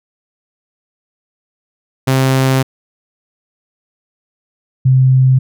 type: tone pair in turn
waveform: sawtooth / sine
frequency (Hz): 132.3 / 130.4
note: C3 / C3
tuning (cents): +20 / -5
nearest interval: unison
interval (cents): 25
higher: first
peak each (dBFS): -6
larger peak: neither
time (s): 2.07-2.63 / 4.85-5.39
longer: first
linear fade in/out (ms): 10
effects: none